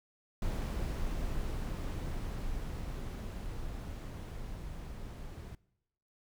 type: noise with level ramp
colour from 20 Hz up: brown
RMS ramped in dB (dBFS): -34 to -44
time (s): 0.42-5.55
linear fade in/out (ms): 2
effects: noise-tail reverb RT60 0.9 s tail -23 dB re dry